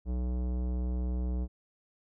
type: tone with tanh clipping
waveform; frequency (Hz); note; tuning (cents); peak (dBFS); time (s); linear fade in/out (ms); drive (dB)
sine; 61.74; B1; 0; -31; 0.05-1.48; 50; 17
effects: none